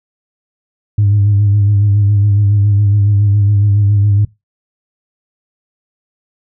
sine tone with vibrato, 102.1 Hz, G#2, 29 cents flat, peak -6 dBFS, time 0.98-4.25 s, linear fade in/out 5 ms, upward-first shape sine, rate 7.2 Hz, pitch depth 42 cents each way, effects noise-tail reverb RT60 0.2 s tail -21 dB re dry + tanh soft clip ceiling -4 dBFS

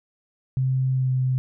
sine tone with pitch glide, 130.81 to 129.16 Hz, C3 to C3, 0 to -22 cents, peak -19 dBFS, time 0.57-1.38 s, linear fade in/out 0 ms, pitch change -22 cents, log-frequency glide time 0.92-1.12 s, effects none

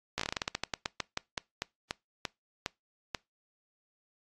slowing click train, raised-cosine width 0.2 ms, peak -14 dBFS, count 22, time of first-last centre 0.18-3.148 s, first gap 15 ms, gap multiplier 1.19, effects noise-tail reverb RT60 0.2 s tail -24 dB re dry + AAC 32 kbps

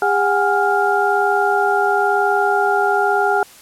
sine tone cluster, 405.1 / 739 / 820 / 1401 Hz, G#4 / F#5 / G#5 / F6, -43 / -2 / -22 / +5 cents, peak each -19 dBFS, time 0.02-3.43 s, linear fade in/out 2 ms, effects white hiss -43 dBFS RMS until 3.61 s + low-pass 12000 Hz 12 dB/octave

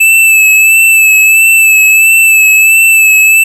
square tone with vibrato, 2627 Hz, E7, 7 cents flat, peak -3 dBFS, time 0-3.44 s, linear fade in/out 10 ms, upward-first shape sine, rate 1.5 Hz, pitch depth 31 cents each way, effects none

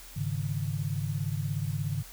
sine chord, Ab suspended fourth, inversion none, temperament equal with one note detuned, 102.4 / 138.59 / 155.56 Hz, Ab2 / Db3 / Eb3, -24 / 0 / 0 cents, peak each -33 / -32 / -34 dBFS, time 0.16-2.03 s, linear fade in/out 10 ms, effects added 41 Hz sine -49 dBFS peak until 2.12 s + white hiss -49 dBFS RMS until 2.12 s

